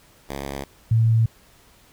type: tone pair in turn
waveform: 5% pulse / sine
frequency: 69.3 / 113.11 Hz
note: C#2 / A2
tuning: 0 / +48 cents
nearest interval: minor sixth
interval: 848 cents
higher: second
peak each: -18 / -14 dBFS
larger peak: second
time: 0.29-0.64 / 0.91-1.26 s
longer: neither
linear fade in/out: 5 ms
effects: pink hiss -54 dBFS RMS until 1.92 s